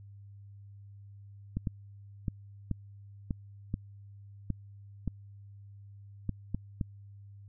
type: clicks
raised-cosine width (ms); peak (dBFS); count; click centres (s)
5; -19; 11; 1.57 / 1.672 / 2.282 / 2.713 / 3.308 / 3.741 / 4.503 / 5.077 / 6.293 / 6.546 / 6.812
effects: added 100 Hz sine -48 dBFS peak until 7.48 s